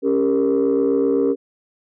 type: chord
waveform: sine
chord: G diminished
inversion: second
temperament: equal with one note detuned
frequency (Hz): 277.2 / 398.4 / 466.2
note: Db4 / G4 / Bb4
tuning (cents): 0 / +28 / 0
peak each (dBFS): -18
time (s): 0.02-1.36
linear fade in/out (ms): 50
effects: tanh soft clip ceiling -10 dBFS